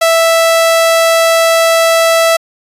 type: tone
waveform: sawtooth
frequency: 659.3 Hz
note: E5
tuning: in tune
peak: -3 dBFS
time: 0.01-2.37 s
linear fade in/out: 10 ms
effects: resampled to 32000 Hz